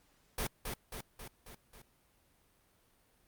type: noise with echo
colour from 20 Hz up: pink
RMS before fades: -35 dBFS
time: 0.38-0.47 s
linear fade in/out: 5 ms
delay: 270 ms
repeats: 5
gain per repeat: -4 dB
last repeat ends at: 1.82 s
effects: pink hiss -70 dBFS RMS until 3.27 s + Opus 48 kbps